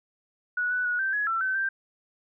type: tone with pitch steps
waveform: sine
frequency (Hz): 1466 / 1488 / 1459 / 1559 / 1680 / 1342 / 1531 / 1573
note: F#6 / F#6 / F#6 / G6 / G#6 / E6 / G6 / G6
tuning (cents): -16 / +9 / -25 / -10 / +19 / +31 / -41 / +6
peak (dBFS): -24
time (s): 0.57-1.69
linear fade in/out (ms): 5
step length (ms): 140
effects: none